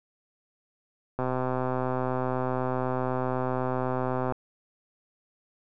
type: click train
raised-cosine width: 1 ms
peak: -15 dBFS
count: 402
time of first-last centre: 1.19-4.323 s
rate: 128 Hz
effects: none